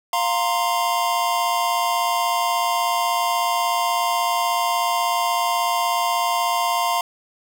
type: chord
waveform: square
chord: F suspended fourth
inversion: none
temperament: just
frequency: 698.5 / 931.3 / 1047.7 Hz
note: F5 / Bb5 / C6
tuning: 0 / -2 / +2 cents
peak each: -24 dBFS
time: 0.13-7.01 s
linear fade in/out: 2 ms
effects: 9-bit